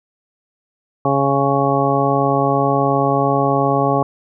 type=harmonic tone; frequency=138.59 Hz; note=C#3; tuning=in tune; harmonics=1 / 2 / 3 / 4 / 5 / 6 / 8; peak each=-21 / -21 / -21 / -21 / -21 / -21 / -21 dBFS; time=1.05-4.03 s; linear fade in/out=2 ms; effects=none